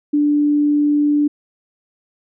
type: tone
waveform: sine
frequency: 293.7 Hz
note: D4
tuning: in tune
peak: -12 dBFS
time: 0.13-1.28 s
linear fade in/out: 10 ms
effects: none